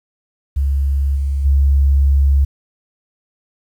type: tone with level steps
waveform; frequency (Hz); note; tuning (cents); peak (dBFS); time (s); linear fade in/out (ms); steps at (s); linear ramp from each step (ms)
sine; 69.3; C#2; 0; -13 / -15 / -9; 0.56-2.45; 10; 1.15 / 1.44; 20
effects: 8-bit